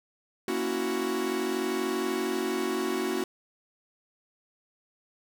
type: chord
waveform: 45% pulse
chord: F# dominant seventh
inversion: first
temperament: equal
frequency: 233.1 / 277.2 / 329.6 / 370 Hz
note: A#3 / C#4 / E4 / F#4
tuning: 0 / 0 / 0 / 0 cents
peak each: -35 / -35 / -34 / -30 dBFS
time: 0.48-3.24 s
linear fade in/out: 2 ms
effects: none